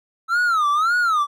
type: tone with vibrato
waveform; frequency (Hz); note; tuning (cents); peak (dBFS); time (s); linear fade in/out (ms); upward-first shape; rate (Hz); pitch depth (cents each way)
triangle; 1300; E6; -24; -14; 0.28-1.27; 50; sine; 1.8; 200
effects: none